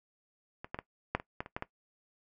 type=clicks; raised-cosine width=0.5 ms; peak=-26 / -21 / -22 / -13 / -27 / -20 / -30 / -20 / -20 dBFS; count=9; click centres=0.645 / 0.745 / 0.789 / 1.15 / 1.199 / 1.405 / 1.461 / 1.565 / 1.624 s; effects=noise-tail reverb RT60 0.1 s tail -17 dB re dry